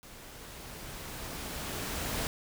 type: noise with level ramp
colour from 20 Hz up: pink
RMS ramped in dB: -50 to -33 dBFS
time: 0.03-2.27 s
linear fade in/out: 0 ms
effects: none